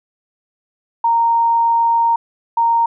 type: tone pair in turn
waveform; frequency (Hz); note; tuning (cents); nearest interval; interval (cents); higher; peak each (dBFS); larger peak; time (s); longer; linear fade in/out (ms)
sine; 927 / 927; A#5 / A#5; -10 / -10; unison; 0; neither; -11; neither; 1.04-2.16 / 2.57-2.86; first; 5
effects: none